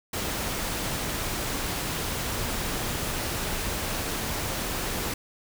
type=noise; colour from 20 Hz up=pink; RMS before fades=-30 dBFS; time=0.13-5.14 s; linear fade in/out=5 ms; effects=none